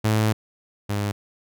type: tone pair in turn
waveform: sawtooth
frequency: 108.4 / 102.33 Hz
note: A2 / G#2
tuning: -25 / -25 cents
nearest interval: minor second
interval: 100 cents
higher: first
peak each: -14 / -19 dBFS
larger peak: first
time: 0.04-0.33 / 0.89-1.12 s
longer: first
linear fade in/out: 10 ms
effects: none